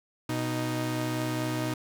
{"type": "tone pair together", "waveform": "sawtooth", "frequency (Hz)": [123.47, 311.1], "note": ["B2", "D#4"], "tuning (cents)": [0, 0], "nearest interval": "octave + major third", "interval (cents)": 1600, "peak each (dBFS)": -27, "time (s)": [0.29, 1.74], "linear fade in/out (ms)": 5, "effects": []}